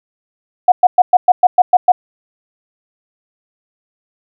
sine tone bursts, 726 Hz, F#5, 33 cents flat, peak -3 dBFS, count 9, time 0.68-1.92 s, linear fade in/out 5 ms, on 40 ms, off 110 ms, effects none

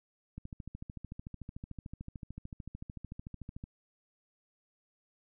click train, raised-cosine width 5 ms, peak -30 dBFS, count 45, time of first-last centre 0.38-3.639 s, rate 13.5 Hz, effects none

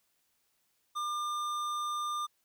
sine tone with tanh clipping, 1200 Hz, D6, 37 cents sharp, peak -34 dBFS, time 0.95-2.27 s, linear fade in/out 20 ms, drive 16 dB, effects white hiss -75 dBFS RMS until 2.44 s

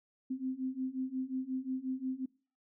sine beating tone pair, 257 / 262.6 Hz, C4 / C4, -31 / +6 cents, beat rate 5.6 Hz, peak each -38 / -36 dBFS, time 0.3-2.26 s, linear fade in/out 10 ms, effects noise-tail reverb RT60 0.4 s tail -23 dB re dry

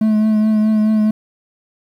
triangle tone with vibrato, 215.7 Hz, A3, 34 cents flat, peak -9 dBFS, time 0.01-1.11 s, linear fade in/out 5 ms, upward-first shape triangle, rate 4.7 Hz, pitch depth 26 cents each way, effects 8-bit

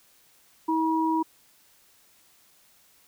sine tone pair together, 321.1 / 961.4 Hz, E4 / B5, -45 / -47 cents, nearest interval octave + perfect fifth, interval 1898 cents, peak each -24 / -25 dBFS, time 0.68-1.23 s, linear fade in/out 10 ms, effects white hiss -60 dBFS RMS until 3.07 s

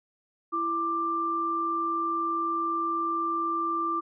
sine tone pair together, 333.4 / 1182 Hz, E4 / D6, +20 / +11 cents, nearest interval octave + minor seventh, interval 2191 cents, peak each -33 / -26 dBFS, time 0.52-4.01 s, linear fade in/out 20 ms, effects none

